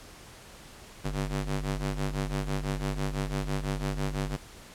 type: ring-modulated tone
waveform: sawtooth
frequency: 98 Hz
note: G2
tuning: in tune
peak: -22 dBFS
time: 1.04-4.37 s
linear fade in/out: 20 ms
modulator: 52 Hz
effects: pink hiss -49 dBFS RMS until 4.74 s + low-pass 11000 Hz 12 dB/octave